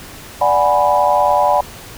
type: chord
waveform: sine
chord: G# half-diminished seventh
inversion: second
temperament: equal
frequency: 587.3 / 740 / 830.6 / 987.8 Hz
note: D5 / F#5 / G#5 / B5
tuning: 0 / 0 / 0 / 0 cents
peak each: -16 dBFS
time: 0.41-1.61 s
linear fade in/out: 5 ms
effects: pink hiss -35 dBFS RMS until 1.97 s